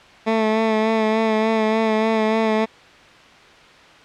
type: tone with vibrato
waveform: 15% pulse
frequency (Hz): 220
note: A3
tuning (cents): 0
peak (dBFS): -10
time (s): 0.26-2.66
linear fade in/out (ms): 20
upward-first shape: sine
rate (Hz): 3.4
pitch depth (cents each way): 28
effects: white hiss -45 dBFS RMS until 4.04 s + low-pass 3000 Hz 12 dB/octave